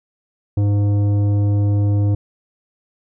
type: tone with tanh clipping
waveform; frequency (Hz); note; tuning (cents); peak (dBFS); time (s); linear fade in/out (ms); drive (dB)
sine; 102.1; G#2; -29; -15; 0.57-2.15; 5; 11
effects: none